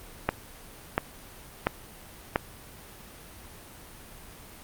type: click train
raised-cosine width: 0.5 ms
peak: -7 dBFS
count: 4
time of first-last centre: 0.29-2.359 s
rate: 1.45 Hz
effects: pink hiss -47 dBFS RMS until 4.63 s + Opus 32 kbps